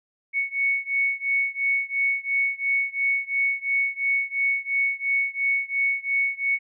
sine beating tone pair, 2217 / 2219.9 Hz, C#7 / C#7, 0 / +2 cents, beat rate 2.9 Hz, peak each -24 / -25 dBFS, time 0.33-6.59 s, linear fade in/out 50 ms, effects none

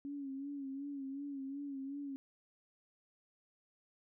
sine tone with vibrato, 277.2 Hz, C#4, in tune, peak -40 dBFS, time 0.05-2.16 s, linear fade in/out 0 ms, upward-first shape sine, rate 2.7 Hz, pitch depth 58 cents each way, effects none

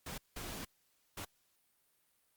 pink noise bursts at uneven times, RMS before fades -44 dBFS, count 3, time 0.06-0.18 / 0.36-0.65 / 1.17-1.25 s, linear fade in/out 5 ms, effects white hiss -75 dBFS RMS until 2.36 s + Opus 48 kbps

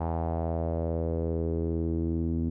sawtooth tone with low-pass filter sweep, 82.41 Hz, E2, in tune, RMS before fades -29 dBFS, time 0-2.5 s, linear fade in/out 10 ms, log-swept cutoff 840 to 270 Hz, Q 3.6, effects none

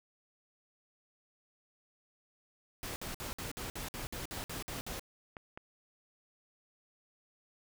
pink noise bursts, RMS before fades -41 dBFS, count 12, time 2.83-4.995 s, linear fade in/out 0 ms, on 130 ms, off 55 ms
clicks, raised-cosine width 0.5 ms, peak -29 dBFS, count 3, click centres 3.995 / 5.368 / 5.575 s
effects none

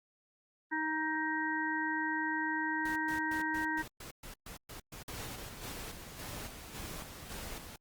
harmonic tone, 313.4 Hz, D#4, 13 cents sharp, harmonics 1 / 3 / 5 / 6, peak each -37 / -37 / -37 / -37 dBFS, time 0.71-3.83 s, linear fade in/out 20 ms
pink noise bursts, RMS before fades -47 dBFS, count 13, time 2.85-5.72 s, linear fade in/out 5 ms, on 110 ms, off 120 ms
pink noise with tremolo, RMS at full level -43 dBFS, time 5.08-7.76 s, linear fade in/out 2 ms, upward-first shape square, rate 1.8 Hz, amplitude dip 45%
effects Opus 32 kbps

